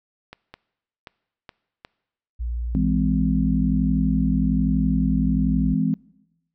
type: clicks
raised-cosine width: 0.3 ms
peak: -22 dBFS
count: 5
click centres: 0.33 / 0.54 / 1.072 / 1.492 / 1.849 s
type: tone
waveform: sine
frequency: 59 Hz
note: A#1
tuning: 22 cents sharp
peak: -24 dBFS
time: 2.39-5.75 s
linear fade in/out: 20 ms
type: chord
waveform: sine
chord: E augmented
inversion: none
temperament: just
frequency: 164.81 / 206 / 257.5 Hz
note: E3 / G#3 / B#3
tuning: 0 / -14 / -28 cents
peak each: -23 dBFS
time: 2.75-5.94 s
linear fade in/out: 0 ms
effects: noise-tail reverb RT60 0.9 s tail -22 dB re dry